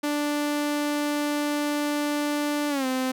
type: tone with pitch glide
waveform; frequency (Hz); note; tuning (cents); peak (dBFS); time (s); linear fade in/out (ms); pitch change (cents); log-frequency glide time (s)
sawtooth; 293.7 to 258.7; D4 to C4; 0 to -19; -20; 0.03-3.12; 10; -219; 2.69-2.86
effects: none